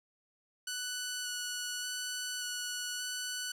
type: tone with vibrato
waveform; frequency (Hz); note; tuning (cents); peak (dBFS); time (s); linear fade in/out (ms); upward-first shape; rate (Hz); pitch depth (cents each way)
10% pulse; 1480; F#6; 0; -27; 0.67-3.52; 5; square; 0.86; 9
effects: none